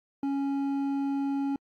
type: tone with hard clipping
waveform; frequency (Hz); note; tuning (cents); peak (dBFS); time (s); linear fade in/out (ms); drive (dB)
triangle; 277.2; C#4; 0; -28; 0.23-1.56; 2; 10
effects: AAC 64 kbps